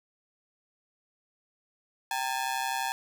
sawtooth ring-modulated tone, 848 Hz, G#5, 36 cents sharp, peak -22 dBFS, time 2.11-2.92 s, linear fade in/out 0 ms, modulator 65.9 Hz, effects none

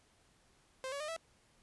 sawtooth tone with pitch steps, 523.3 / 564.1 / 608.1 / 655.5 Hz, C5 / C#5 / D#5 / E5, 0 / +30 / -40 / -10 cents, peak -35 dBFS, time 0.84-1.164 s, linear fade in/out 0 ms, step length 81 ms, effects pink hiss -69 dBFS RMS until 1.62 s + resampled to 24000 Hz

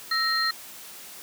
sine tone cluster, 1314 / 1868 / 4180 Hz, E6 / A#6 / C8, -6 / +3 / -2 cents, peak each -28 / -27 / -25 dBFS, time 0.11-0.51 s, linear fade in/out 5 ms, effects white hiss -43 dBFS RMS until 1.22 s + high-pass 150 Hz 12 dB/octave

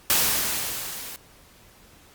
white noise with level ramp, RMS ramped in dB -19 to -38 dBFS, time 0.1-1.16 s, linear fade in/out 0 ms, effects pink hiss -53 dBFS RMS until 2.14 s + Opus 48 kbps

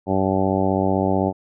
harmonic tone, 95.8 Hz, G2, 39 cents flat, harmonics 1 / 2 / 3 / 4 / 5 / 6 / 7 / 8 / 9, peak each -26 / -23 / -24 / -25 / -29 / -26 / -28 / -27 / -29 dBFS, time 0.06-1.33 s, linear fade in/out 50 ms, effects none

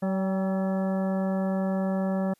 harmonic tone with a mistuned harmonic, 190.4 Hz, F#3, 50 cents sharp, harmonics 1 / 2 / 3 / 4 / 5 / 6 / 7 / 9, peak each -25 / -38 / -31 / -38 / -44 / -46 / -45 / -46 dBFS, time 0.02-2.34 s, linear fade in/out 10 ms, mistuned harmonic 4, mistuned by +38 cents, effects white hiss -67 dBFS RMS until 2.39 s + resampled to 32000 Hz

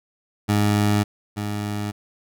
20% pulse tone pair in turn, 103.83 / 103.83 Hz, G#2 / G#2, 0 / 0 cents, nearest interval unison, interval 0 cents, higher neither, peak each -12 / -20 dBFS, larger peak first, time 0.48-1.04 / 1.36-1.92 s, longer neither, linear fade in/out 20 ms, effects none

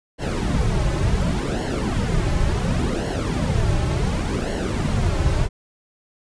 brown noise with flanger, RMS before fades -21 dBFS, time 0.18-5.49 s, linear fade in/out 50 ms, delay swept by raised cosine 0.81 to 4.31 ms, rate 0.69 Hz, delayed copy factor -0.7, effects resampled to 22050 Hz

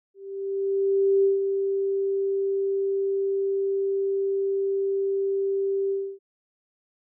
sine tone with ADSR envelope, 392 Hz, G4, in tune, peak -16 dBFS, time 0.14-6.19 s, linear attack 1100 ms, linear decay 150 ms, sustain -6 dB, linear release 280 ms, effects none

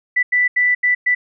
sine tone bursts at uneven times, 1979 Hz, B6, 3 cents sharp, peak -12 dBFS, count 5, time 0.16-0.23 / 0.32-0.48 / 0.56-0.75 / 0.83-0.95 / 1.06-1.15 s, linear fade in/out 10 ms, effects none

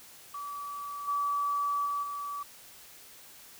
sine tone with level steps, 1149 Hz, D6, 38 cents flat, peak -36 / -27 / -29 / -34 dBFS, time 0.34-2.43 s, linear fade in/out 5 ms, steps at 1.07 / 1.85 / 2.02 s, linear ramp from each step 20 ms, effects white hiss -52 dBFS RMS until 3.59 s

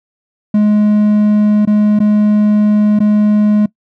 triangle tone with dropouts, 209.9 Hz, G#3, 19 cents sharp, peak -5 dBFS, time 0.54-3.66 s, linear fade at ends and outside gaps 5 ms, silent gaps 1.653-1.673 / 1.991-2.001 / 2.991-3.002 s, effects noise-tail reverb RT60 0.1 s tail -21 dB re dry

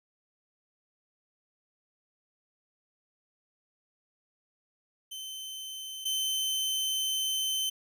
sawtooth tone pair in turn, 3077 / 3077 Hz, G7 / G7, -33 / -33 cents, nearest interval unison, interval 0 cents, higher neither, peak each -35 / -25 dBFS, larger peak second, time 5.11-6.05 / 6.05-7.7 s, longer second, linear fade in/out 10 ms, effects none

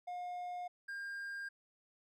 triangle tone pair in turn, 715 / 1605.1 Hz, F5 / G6, +41 / +41 cents, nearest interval octave + major second, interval 1400 cents, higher second, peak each -38 / -39 dBFS, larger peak first, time 0.07-0.68 / 0.88-1.49 s, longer neither, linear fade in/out 10 ms, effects none

